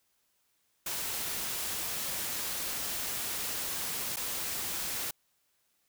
white noise with dropouts, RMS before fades -35 dBFS, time 0.86-5.11 s, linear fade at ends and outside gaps 5 ms, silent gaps 4.161-4.168 s, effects white hiss -74 dBFS RMS until 5.88 s

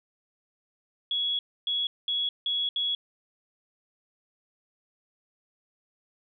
sine tone bursts at uneven times, 3354 Hz, G#7, 16 cents sharp, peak -25 dBFS, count 5, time 1.11-1.39 / 1.67-1.87 / 2.08-2.29 / 2.46-2.69 / 2.76-2.95 s, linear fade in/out 2 ms, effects none

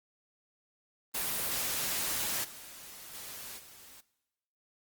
white noise with level steps, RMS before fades -33 / -48 / -44 / -53 dBFS, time 1.14-4.01 s, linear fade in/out 10 ms, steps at 2.43 / 3.13 / 3.57 s, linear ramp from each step 20 ms, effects noise-tail reverb RT60 1.0 s tail -19 dB re dry + Opus 32 kbps

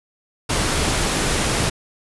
pink noise, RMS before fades -20 dBFS, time 0.49-1.7 s, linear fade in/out 10 ms, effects resampled to 24000 Hz

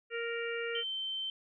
harmonic tone, 466.2 Hz, A#4, in tune, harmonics 1 / 3 / 4 / 5 / 6, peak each -36 / -41 / -42 / -43 / -44 dBFS, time 0.1-0.84 s, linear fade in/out 50 ms
sine tone, 3100 Hz, G7, 20 cents flat, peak -34 dBFS, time 0.75-1.3 s, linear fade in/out 2 ms
effects none

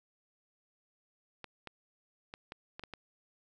clicks, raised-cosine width 0.3 ms, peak -27 dBFS, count 7, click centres 1.443 / 1.673 / 2.339 / 2.521 / 2.795 / 2.837 / 2.937 s, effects none

